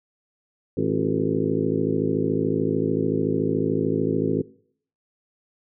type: harmonic tone with a mistuned harmonic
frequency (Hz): 53.6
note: A1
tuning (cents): -45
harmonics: 2 / 3 / 4 / 5 / 6 / 7 / 8 / 9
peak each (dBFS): -32 / -28 / -31 / -26 / -30 / -28 / -27 / -32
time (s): 0.77-4.42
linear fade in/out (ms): 5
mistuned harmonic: 6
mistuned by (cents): +100
effects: noise-tail reverb RT60 0.6 s tail -21 dB re dry

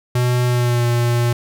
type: tone with pitch glide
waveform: square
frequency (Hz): 123.47 to 119.61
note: B2 to A#2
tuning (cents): 0 to +45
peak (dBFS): -15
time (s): 0.15-1.33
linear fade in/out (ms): 5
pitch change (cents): -55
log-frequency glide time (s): 0.46-0.86
effects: none

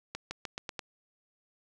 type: accelerating click train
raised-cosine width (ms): 0.2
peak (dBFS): -19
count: 6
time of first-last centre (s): 0.15-0.792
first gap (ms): 160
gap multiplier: 0.89
effects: none

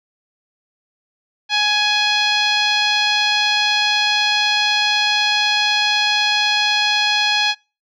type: tone with low-pass filter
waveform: 10% pulse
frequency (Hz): 836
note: G#5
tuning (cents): +11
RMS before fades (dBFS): -17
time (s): 1.49-7.55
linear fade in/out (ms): 50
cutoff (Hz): 4100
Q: 1.8
effects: noise-tail reverb RT60 0.3 s tail -25 dB re dry

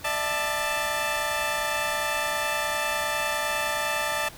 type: chord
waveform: 15% pulse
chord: D suspended second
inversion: none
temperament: equal with one note detuned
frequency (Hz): 596.6 / 659.3 / 880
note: D5 / E5 / A5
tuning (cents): +27 / 0 / 0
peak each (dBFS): -23 / -26 / -22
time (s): 0.04-4.29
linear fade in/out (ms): 10
effects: pink hiss -45 dBFS RMS until 4.37 s

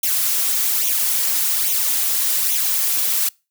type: noise with flanger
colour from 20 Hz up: blue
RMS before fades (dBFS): -19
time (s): 0.03-3.29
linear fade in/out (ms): 5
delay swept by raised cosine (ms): 0.31 to 4.41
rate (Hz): 1.2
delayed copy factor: +0.65
effects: noise-tail reverb RT60 0.3 s tail -26 dB re dry

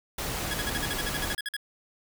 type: noise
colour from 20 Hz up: pink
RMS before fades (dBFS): -32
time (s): 0.18-1.35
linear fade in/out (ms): 5
type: tone bursts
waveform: 25% pulse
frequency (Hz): 1671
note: G#6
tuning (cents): +10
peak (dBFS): -26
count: 14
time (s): 0.51-1.566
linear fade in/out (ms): 2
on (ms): 29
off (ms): 50
effects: none

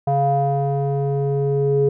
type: tone with low-pass filter sweep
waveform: square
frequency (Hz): 139.8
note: C#3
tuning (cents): +15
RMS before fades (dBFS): -19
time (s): 0.07-1.89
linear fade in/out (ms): 5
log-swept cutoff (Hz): 740 to 440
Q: 7.8
effects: none

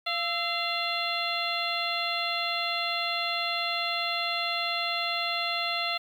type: harmonic tone with a mistuned harmonic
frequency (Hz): 690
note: F5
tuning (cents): -21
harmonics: 1 / 2 / 3 / 4 / 5 / 6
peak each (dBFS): -34 / -34 / -34 / -34 / -34 / -34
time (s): 0.06-5.98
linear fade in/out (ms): 10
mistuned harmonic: 2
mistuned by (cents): -71
effects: 9-bit

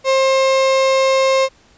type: tone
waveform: 35% pulse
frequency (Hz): 532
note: C5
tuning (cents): +29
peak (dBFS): -10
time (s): 0.04-1.49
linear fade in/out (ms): 50
effects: pink hiss -51 dBFS RMS until 1.77 s + resampled to 16000 Hz

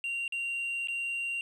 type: tone with dropouts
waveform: sine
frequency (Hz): 2764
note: F7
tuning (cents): -19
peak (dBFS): -28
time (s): 0.04-1.41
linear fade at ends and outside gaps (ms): 1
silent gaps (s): 0.279-0.323 / 0.873-0.884
effects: tanh soft clip ceiling -30 dBFS + 11-bit

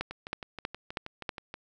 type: two click trains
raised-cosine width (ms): 0.3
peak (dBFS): -15 / -23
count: 5 / 10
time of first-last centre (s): 0.01-1.292 / 0.11-1.541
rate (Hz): 3.12 / 6.29
effects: none

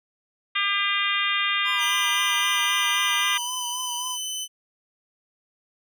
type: harmonic tone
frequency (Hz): 401.3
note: G4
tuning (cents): +41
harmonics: 3 / 4 / 5 / 6 / 7 / 8 / 9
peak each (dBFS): -28 / -31 / -27 / -29 / -29 / -30 / -31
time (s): 0.55-3.38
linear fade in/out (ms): 10
type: tone with vibrato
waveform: square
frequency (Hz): 987.8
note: B5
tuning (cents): 0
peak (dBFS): -33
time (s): 1.64-4.18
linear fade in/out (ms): 50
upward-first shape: sine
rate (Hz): 3.8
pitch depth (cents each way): 56
type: tone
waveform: 20% pulse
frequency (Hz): 3029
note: F#7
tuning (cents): +40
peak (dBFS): -23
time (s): 1.78-4.48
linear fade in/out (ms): 50
effects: none

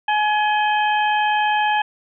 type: harmonic tone with a mistuned harmonic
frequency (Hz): 845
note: G#5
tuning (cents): +30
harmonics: 1 / 2 / 3 / 4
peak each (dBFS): -17 / -23 / -27 / -29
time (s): 0.08-1.82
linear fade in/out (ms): 5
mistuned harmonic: 4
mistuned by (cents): -130
effects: none

